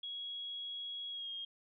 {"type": "tone with pitch glide", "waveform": "sine", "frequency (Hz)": [3322, 3242], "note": ["G#7", "G#7"], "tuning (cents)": [0, -42], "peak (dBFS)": -40, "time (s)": [0.03, 1.45], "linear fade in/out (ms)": 5, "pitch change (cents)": -42, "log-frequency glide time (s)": [1.1, 1.3], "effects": []}